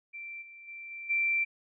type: tone with level steps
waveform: sine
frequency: 2349 Hz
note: D7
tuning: in tune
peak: -39 / -47 / -41 / -39 / -25 dBFS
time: 0.13-1.45 s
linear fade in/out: 20 ms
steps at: 0.41 / 0.67 / 0.9 / 1.09 s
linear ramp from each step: 20 ms
effects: none